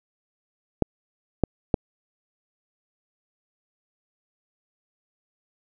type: clicks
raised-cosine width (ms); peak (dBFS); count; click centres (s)
2; -5; 3; 0.823 / 1.437 / 1.742
effects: none